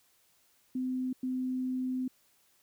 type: tone bursts at uneven times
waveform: sine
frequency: 256.2 Hz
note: C4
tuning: 36 cents flat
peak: -30 dBFS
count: 2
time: 0.75-1.13 / 1.23-2.08 s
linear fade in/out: 5 ms
effects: white hiss -68 dBFS RMS until 2.62 s